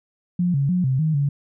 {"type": "tone with pitch steps", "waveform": "sine", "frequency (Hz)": [177.3, 139.1, 180.4, 131.2, 157.1, 141.9], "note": ["F3", "C#3", "F#3", "C3", "D#3", "C#3"], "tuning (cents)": [26, 6, -44, 5, 17, 41], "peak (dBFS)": -17, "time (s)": [0.39, 1.29], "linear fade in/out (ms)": 5, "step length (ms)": 150, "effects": []}